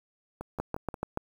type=two click trains; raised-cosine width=1 ms; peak=-23 / -16 dBFS; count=4 / 5; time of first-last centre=0.41-0.942 / 0.6-1.174 s; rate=5.64 / 6.97 Hz; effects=8-bit